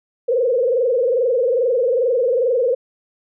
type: tone with frequency modulation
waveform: sine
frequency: 493.9 Hz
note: B4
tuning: in tune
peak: -14 dBFS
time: 0.28-2.75 s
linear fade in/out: 10 ms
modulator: 22.4 Hz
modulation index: 1.7
effects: none